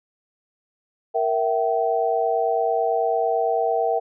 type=chord; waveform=sine; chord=E diminished; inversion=second; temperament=equal with one note detuned; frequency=466.2 / 659.3 / 768.3 Hz; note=Bb4 / E5 / G5; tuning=0 / 0 / -35 cents; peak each=-23 dBFS; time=1.14-4 s; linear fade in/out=20 ms; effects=none